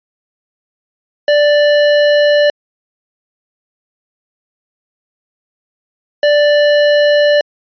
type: tone bursts at uneven times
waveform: square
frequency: 587.3 Hz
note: D5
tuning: in tune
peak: -8 dBFS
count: 2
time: 1.28-2.5 / 6.23-7.41 s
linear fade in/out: 2 ms
effects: resampled to 11025 Hz